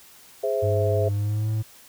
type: chord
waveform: sine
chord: Ab augmented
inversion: none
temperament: equal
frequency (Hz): 415.3 / 523.3 / 659.3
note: Ab4 / C5 / E5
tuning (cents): 0 / 0 / 0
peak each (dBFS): -26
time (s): 0.43-1.09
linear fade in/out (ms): 10
type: tone with pitch glide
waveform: triangle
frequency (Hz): 100 to 109.05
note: G2 to A2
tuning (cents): +35 to -15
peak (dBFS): -20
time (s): 0.62-1.63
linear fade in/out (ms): 20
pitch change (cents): +150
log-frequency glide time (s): 1.06-1.49
effects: white hiss -50 dBFS RMS until 1.88 s